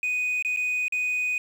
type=tone with dropouts; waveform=sine; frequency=2489 Hz; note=D#7; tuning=in tune; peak=-21 dBFS; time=0.03-1.38 s; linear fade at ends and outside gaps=2 ms; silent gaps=0.425-0.448 / 0.563-0.571 / 0.882-0.923 s; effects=tanh soft clip ceiling -22 dBFS + 8-bit